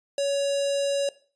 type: tone with notch filter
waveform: square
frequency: 561 Hz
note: C#5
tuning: 21 cents sharp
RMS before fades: -25 dBFS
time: 0.18-1.09 s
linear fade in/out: 2 ms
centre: 1400 Hz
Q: 0.58
effects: noise-tail reverb RT60 0.4 s tail -18 dB re dry + resampled to 22050 Hz